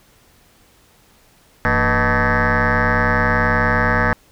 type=tone with frequency modulation; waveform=sine; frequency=882 Hz; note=A5; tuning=4 cents sharp; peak=-12 dBFS; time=1.65-4.13 s; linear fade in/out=0 ms; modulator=131 Hz; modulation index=7.5; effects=tanh soft clip ceiling -9 dBFS + pink hiss -53 dBFS RMS until 4.31 s

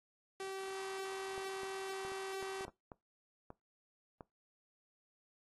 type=tone; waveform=sawtooth; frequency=385.4 Hz; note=G4; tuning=29 cents flat; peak=-37 dBFS; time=0.4-2.65 s; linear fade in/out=2 ms
type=clicks; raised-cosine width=1 ms; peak=-34 dBFS; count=11; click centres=1.379 / 1.633 / 2.05 / 2.119 / 2.427 / 2.609 / 2.651 / 2.681 / 2.918 / 3.504 / 4.208 s
effects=noise-tail reverb RT60 0.2 s tail -20 dB re dry + AAC 32 kbps

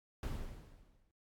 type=noise with exponential decay; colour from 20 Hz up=brown; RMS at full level=-35 dBFS; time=0.23-1.11 s; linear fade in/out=1 ms; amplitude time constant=190 ms; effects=AAC 64 kbps

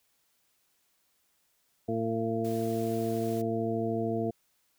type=harmonic tone; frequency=113.3 Hz; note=A#2; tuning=49 cents flat; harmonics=1 / 2 / 3 / 4 / 6; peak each=-36 / -33 / -34 / -33 / -35 dBFS; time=1.88-4.31 s; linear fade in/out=10 ms
type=noise; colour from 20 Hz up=white; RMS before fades=-49 dBFS; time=2.44-3.42 s; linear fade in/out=10 ms
effects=white hiss -72 dBFS RMS until 4.78 s

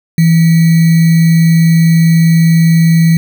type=tone with sample-and-hold; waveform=sine; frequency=164.81 Hz; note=E3; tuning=in tune; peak=-4 dBFS; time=0.18-3.17 s; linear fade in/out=2 ms; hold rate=2100 Hz; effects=none

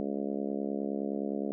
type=harmonic tone; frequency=69.7 Hz; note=C#2; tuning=10 cents sharp; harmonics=3 / 4 / 5 / 6 / 7 / 8 / 9 / 10; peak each=-35 / -36 / -40 / -38 / -43 / -42 / -44 / -48 dBFS; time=0-1.52 s; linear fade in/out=0 ms; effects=none

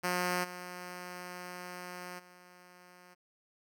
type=tone with level steps; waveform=5% pulse; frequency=179.3 Hz; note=F3; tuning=46 cents sharp; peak=-19 / -31 / -44 dBFS; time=0.03-3.15 s; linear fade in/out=20 ms; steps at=0.43 / 2.18 s; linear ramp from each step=20 ms; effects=none

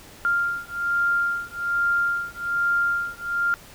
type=beating tone pair; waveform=sine; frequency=1396 / 1397.2 Hz; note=F6 / F6; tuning=-1 / 0 cents; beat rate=1.2 Hz; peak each=-24 dBFS; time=0.25-3.54 s; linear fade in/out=0 ms; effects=pink hiss -46 dBFS RMS until 3.74 s

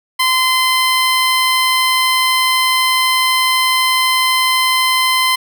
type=tone; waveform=15% pulse; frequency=1032 Hz; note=C6; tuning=24 cents flat; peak=-5 dBFS; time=0.19-5.36 s; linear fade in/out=10 ms; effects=none

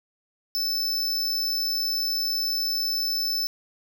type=tone; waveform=square; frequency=5274 Hz; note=E8; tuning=in tune; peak=-24 dBFS; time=0.55-3.47 s; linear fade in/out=0 ms; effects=none

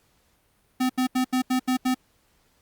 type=tone bursts; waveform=square; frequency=255.5 Hz; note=C4; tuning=41 cents flat; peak=-21 dBFS; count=7; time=0.8-1.946 s; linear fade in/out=10 ms; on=96 ms; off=79 ms; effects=pink hiss -65 dBFS RMS until 2.61 s + Opus 48 kbps

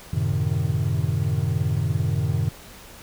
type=chord; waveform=triangle; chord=F# diminished seventh; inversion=none; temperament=equal with one note detuned; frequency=92.5 / 110 / 130.81 / 153.78 Hz; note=F#2 / A2 / C3 / Eb3; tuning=0 / 0 / 0 / -20 cents; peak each=-24 dBFS; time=0.13-2.49 s; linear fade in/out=5 ms; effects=pink hiss -44 dBFS RMS until 3.02 s

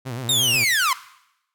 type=tone with vibrato; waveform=sawtooth; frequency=123.47 Hz; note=B2; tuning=in tune; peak=-24 dBFS; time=0.05-0.65 s; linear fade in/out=20 ms; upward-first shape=sine; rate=8.3 Hz; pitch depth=130 cents each way
type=linear sweep; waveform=sawtooth; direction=down; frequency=3772 to 987.8 Hz; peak=-14 dBFS; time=0.29-0.93 s; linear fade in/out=2 ms
effects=noise-tail reverb RT60 0.8 s tail -17 dB re dry

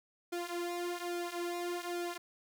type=tone with flanger; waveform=sawtooth; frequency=349.2 Hz; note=F4; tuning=in tune; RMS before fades=-38 dBFS; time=0.32-2.18 s; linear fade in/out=10 ms; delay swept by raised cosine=1.8 to 5.1 ms; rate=1.2 Hz; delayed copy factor=-0.8; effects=none

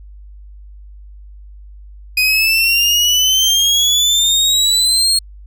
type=exponential sweep; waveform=30% pulse; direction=up; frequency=2489 to 4292 Hz; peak=-8 dBFS; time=2.17-5.19 s; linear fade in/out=5 ms; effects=added 50 Hz sine -34 dBFS peak until 5.46 s

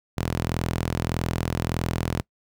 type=tone with high-pass filter; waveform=sawtooth; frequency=41.66 Hz; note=E1; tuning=19 cents sharp; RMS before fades=-27 dBFS; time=0.17-2.21 s; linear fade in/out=0 ms; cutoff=100 Hz; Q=1; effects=noise-tail reverb RT60 0.1 s tail -24 dB re dry

